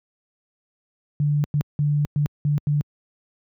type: tone bursts at uneven times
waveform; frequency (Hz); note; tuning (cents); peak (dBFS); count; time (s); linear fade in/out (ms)
sine; 146.83; D3; 0; -17; 6; 1.2-1.44 / 1.54-1.61 / 1.79-2.05 / 2.16-2.26 / 2.45-2.58 / 2.67-2.81; 0
effects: high-pass 80 Hz 12 dB/octave